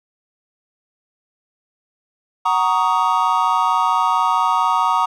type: chord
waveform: triangle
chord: D# minor seventh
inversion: first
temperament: just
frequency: 746.7 / 933.4 / 1120.1 / 1244.5 Hz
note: F#5 / A#5 / C#6 / D#6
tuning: +16 / +2 / +18 / 0 cents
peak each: -21 / -16 / -19 / -18 dBFS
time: 2.45-5.06 s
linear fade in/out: 10 ms
effects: none